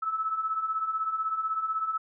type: beating tone pair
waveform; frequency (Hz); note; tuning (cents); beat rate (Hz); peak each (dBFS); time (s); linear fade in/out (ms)
sine; 1292 / 1308; E6 / E6; -35 / -14; 16; -34 / -28; 0.02-1.98; 10
effects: none